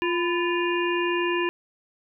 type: harmonic tone with a mistuned harmonic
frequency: 349.2 Hz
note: F4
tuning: in tune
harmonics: 1 / 3 / 5 / 7 / 8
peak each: -24 / -29 / -31 / -32 / -33 dBFS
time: 0.02-1.49 s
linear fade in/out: 0 ms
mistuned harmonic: 3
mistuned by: -77 cents
effects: none

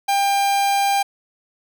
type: tone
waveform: 45% pulse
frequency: 797 Hz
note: G5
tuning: 28 cents sharp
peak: -16 dBFS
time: 0.08-1.03 s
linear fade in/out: 10 ms
effects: none

